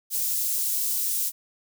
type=high-pass noise; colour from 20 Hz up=white; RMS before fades=-26 dBFS; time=0.1-1.32 s; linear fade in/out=50 ms; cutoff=7200 Hz; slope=12 dB/octave; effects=none